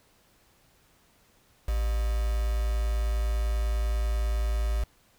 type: tone with quantisation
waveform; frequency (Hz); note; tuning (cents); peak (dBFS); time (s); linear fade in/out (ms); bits
sine; 55.1; A1; +3; -24; 1.68-4.84; 5; 6
effects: pink hiss -63 dBFS RMS until 5.18 s